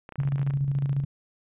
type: clicks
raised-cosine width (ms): 0.5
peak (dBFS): -26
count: 11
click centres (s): 0.091 / 0.123 / 0.157 / 0.202 / 0.234 / 0.275 / 0.321 / 0.382 / 0.416 / 0.474 / 0.507
type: tone with tremolo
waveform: sine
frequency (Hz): 138.9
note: C#3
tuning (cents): +4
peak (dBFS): -21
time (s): 0.18-1.05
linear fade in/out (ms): 10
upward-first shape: square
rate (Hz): 14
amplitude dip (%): 45
effects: resampled to 8000 Hz